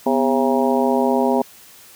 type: harmonic tone with a mistuned harmonic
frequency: 135.1 Hz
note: C#3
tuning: 44 cents flat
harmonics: 2 / 3 / 4 / 5 / 6 / 7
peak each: -19 / -21 / -22 / -23 / -24 / -24 dBFS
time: 0.06-1.42 s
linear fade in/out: 5 ms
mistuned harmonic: 2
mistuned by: -140 cents
effects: white hiss -45 dBFS RMS until 1.95 s + high-pass 60 Hz 12 dB/octave